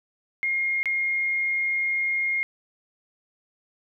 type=tone with dropouts; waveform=sine; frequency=2136 Hz; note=C7; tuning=35 cents sharp; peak=-22 dBFS; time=0.43-2.43 s; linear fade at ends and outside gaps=0 ms; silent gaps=0.83-0.857 s; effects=none